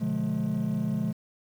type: chord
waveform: triangle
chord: B diminished seventh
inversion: none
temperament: just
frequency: 123.47 / 148.16 / 177.8 / 213.4 Hz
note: B2 / D3 / F3 / Ab3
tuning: 0 / +16 / +31 / +47 cents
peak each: -32 / -30 / -29 / -26 dBFS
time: 0-1.13 s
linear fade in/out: 20 ms
effects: tanh soft clip ceiling -18 dBFS + 9-bit